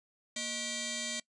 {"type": "tone with frequency modulation", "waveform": "sine", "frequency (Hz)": 1941, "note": "B6", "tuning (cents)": -31, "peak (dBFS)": -34, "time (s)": [0.36, 1.2], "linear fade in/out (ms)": 5, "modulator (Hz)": 853, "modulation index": 7.3, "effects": ["noise-tail reverb RT60 0.1 s tail -22 dB re dry", "resampled to 22050 Hz"]}